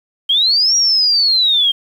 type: linear two-way sweep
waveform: sine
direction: up then down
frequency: 3136 to 5700 to 3163 Hz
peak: -10 dBFS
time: 0.29-1.72 s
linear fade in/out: 10 ms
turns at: 0.76 s
effects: 7-bit

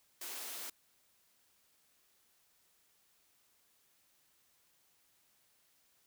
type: high-pass noise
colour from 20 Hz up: white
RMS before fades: -44 dBFS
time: 0.21-0.7 s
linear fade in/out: 5 ms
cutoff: 240 Hz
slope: 48 dB/octave
effects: white hiss -72 dBFS RMS until 6.06 s

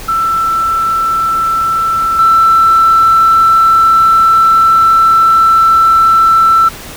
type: tone with level steps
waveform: sine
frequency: 1333 Hz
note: E6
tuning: 19 cents sharp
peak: -9 / -3 dBFS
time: 0.08-6.69 s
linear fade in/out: 10 ms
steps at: 2.19 s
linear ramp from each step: 2 ms
effects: tanh soft clip ceiling 0 dBFS + pink hiss -28 dBFS RMS until 6.96 s

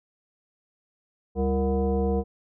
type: tone with frequency modulation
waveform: sine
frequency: 196 Hz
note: G3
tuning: in tune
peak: -21 dBFS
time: 1.35-2.24 s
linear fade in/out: 50 ms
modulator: 268 Hz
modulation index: 1.5
effects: none

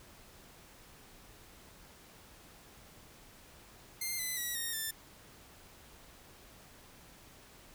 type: tone with pitch steps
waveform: 5% pulse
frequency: 2103 / 2016 / 1932.9 / 1853.1 / 1776.6 Hz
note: C7 / B6 / B6 / A#6 / A6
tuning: +8 / +35 / -38 / -11 / +16 cents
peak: -25 dBFS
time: 4.01-4.91 s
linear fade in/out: 5 ms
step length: 180 ms
effects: pink hiss -57 dBFS RMS until 7.74 s

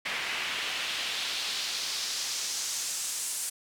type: noise with band-pass filter sweep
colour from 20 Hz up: pink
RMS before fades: -33 dBFS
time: 0.05-3.5 s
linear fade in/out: 10 ms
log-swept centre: 2200 to 8800 Hz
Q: 1.6
effects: none

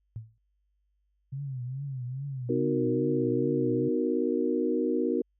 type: tone with exponential decay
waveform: sine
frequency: 111.2 Hz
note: A2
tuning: 19 cents sharp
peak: -31 dBFS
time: 0.16-0.38 s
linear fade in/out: 0 ms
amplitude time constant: 47 ms
type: tone with vibrato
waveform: sine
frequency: 131.8 Hz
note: C3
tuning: 13 cents sharp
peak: -32 dBFS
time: 1.32-3.89 s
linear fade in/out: 10 ms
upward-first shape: triangle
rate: 2.4 Hz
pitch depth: 150 cents each way
type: chord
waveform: sine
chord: B major seventh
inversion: none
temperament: equal with one note detuned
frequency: 253.3 / 311.1 / 370 / 466.2 Hz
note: B3 / D#4 / F#4 / A#4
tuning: +44 / 0 / 0 / 0 cents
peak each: -30 dBFS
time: 2.49-5.22 s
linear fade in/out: 5 ms
effects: added 50 Hz sine -70 dBFS peak until 5.39 s

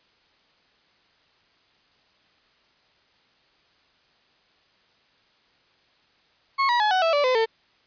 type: tone with pitch steps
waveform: 35% pulse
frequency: 1093 / 962.6 / 847.7 / 746.5 / 657.5 / 579 / 509.9 / 449.1 Hz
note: C#6 / B5 / G#5 / F#5 / E5 / D5 / C5 / A4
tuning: -25 / -45 / +35 / +15 / -5 / -25 / -45 / +35 cents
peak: -17 dBFS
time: 6.58-7.46 s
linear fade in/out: 20 ms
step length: 110 ms
effects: white hiss -62 dBFS RMS until 7.86 s + resampled to 11025 Hz

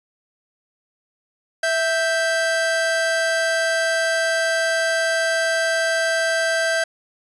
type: tone pair together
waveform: 45% pulse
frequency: 658.7 / 1568 Hz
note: E5 / G6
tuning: -1 / 0 cents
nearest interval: octave + minor third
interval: 1501 cents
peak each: -21 dBFS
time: 1.63-6.84 s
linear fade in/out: 5 ms
effects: resampled to 24000 Hz

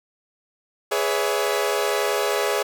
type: chord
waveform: sawtooth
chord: C# minor seventh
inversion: second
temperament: equal with one note detuned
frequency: 415.3 / 493.9 / 564.1 / 659.3 Hz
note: G#4 / B4 / C#5 / E5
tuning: 0 / 0 / +30 / 0 cents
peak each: -20 / -24 / -22 / -25 dBFS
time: 0.91-2.63 s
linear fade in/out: 10 ms
effects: none

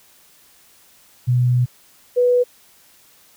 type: tone pair in turn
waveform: sine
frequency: 123.9 / 492.2 Hz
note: B2 / B4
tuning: +6 / -6 cents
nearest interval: 2 octaves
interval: 2388 cents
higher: second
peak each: -13 / -12 dBFS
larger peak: second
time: 1.27-1.66 / 2.16-2.44 s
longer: first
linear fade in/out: 20 ms
effects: white hiss -52 dBFS RMS until 3.36 s

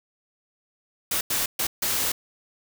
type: noise bursts at uneven times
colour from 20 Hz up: white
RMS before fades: -25 dBFS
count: 4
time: 1.11-1.21 / 1.3-1.46 / 1.59-1.67 / 1.82-2.12 s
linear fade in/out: 5 ms
effects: none

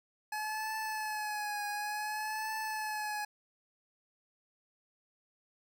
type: tone with vibrato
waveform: 25% pulse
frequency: 850 Hz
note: G#5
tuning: 40 cents sharp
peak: -31 dBFS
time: 0.32-3.25 s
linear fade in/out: 5 ms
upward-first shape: triangle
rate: 0.56 Hz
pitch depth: 53 cents each way
effects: none

